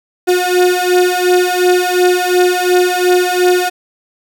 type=beating tone pair; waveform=35% pulse; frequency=359.5 / 362.3 Hz; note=F#4 / F#4; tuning=-50 / -36 cents; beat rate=2.8 Hz; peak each=-11 dBFS; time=0.27-3.7 s; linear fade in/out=20 ms; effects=none